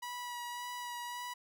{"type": "tone with vibrato", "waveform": "sawtooth", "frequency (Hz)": 972, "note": "B5", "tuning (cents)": -28, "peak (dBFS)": -36, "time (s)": [0.02, 1.34], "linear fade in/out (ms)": 10, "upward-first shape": "sine", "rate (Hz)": 1.8, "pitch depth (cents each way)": 15, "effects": []}